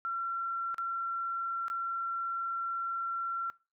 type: tone with dropouts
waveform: sine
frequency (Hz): 1361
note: F6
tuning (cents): -45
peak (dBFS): -31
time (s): 0.05-3.5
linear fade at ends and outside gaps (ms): 0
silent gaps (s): 0.744-0.782 / 1.682-1.7
effects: noise-tail reverb RT60 0.3 s tail -22 dB re dry